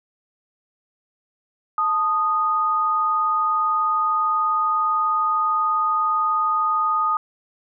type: tone pair together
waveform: sine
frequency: 880 / 1238.4 Hz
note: A5 / D#6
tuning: 0 / -9 cents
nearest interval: tritone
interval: 591 cents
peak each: -26 / -18 dBFS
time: 1.78-7.17 s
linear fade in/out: 2 ms
effects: none